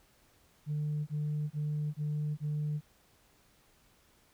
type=tone bursts; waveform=sine; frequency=149.8 Hz; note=D3; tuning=35 cents sharp; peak=-29 dBFS; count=5; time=0.66-2.81 s; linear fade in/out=50 ms; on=410 ms; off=25 ms; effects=tanh soft clip ceiling -28 dBFS + pink hiss -66 dBFS RMS until 4.33 s